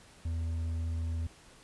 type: tone with hard clipping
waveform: triangle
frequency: 82.4 Hz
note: E2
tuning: in tune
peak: -32 dBFS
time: 0.25-1.27 s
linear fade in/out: 5 ms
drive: 7 dB
effects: pink hiss -57 dBFS RMS until 1.63 s + resampled to 24000 Hz